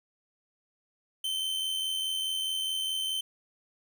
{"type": "tone with amplitude modulation", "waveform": "45% pulse", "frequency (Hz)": 3090, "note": "G7", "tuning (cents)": -26, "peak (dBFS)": -27, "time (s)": [1.24, 3.21], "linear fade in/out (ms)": 5, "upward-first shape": "sine", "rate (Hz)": 84.8, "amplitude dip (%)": 40, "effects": []}